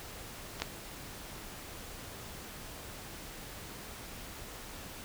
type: clicks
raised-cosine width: 0.2 ms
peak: -23 / -13 dBFS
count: 2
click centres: 0.6 / 0.62 s
effects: pink hiss -46 dBFS RMS until 5.04 s